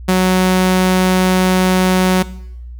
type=tone; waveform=sawtooth; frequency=185 Hz; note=F#3; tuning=in tune; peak=-6 dBFS; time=0.08-2.23 s; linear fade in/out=10 ms; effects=noise-tail reverb RT60 0.8 s tail -18 dB re dry + added 60 Hz sine -28 dBFS peak until 2.79 s